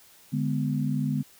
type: chord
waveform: sine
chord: G# diminished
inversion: second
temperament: equal with one note detuned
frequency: 146.83 / 207.7 / 249.4 Hz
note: D3 / G#3 / B3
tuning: 0 / 0 / +17 cents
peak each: -27 / -30 / -29 dBFS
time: 0.32-1.23 s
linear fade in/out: 20 ms
effects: white hiss -55 dBFS RMS until 1.39 s